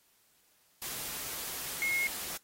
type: tone in noise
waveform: sine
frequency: 2159 Hz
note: C#7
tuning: 46 cents flat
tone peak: -28 dBFS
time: 1.82-2.07 s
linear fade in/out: 0 ms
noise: white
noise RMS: -39 dBFS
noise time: 0.82-2.37 s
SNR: +8 dB
effects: white hiss -68 dBFS RMS until 2.43 s + AAC 48 kbps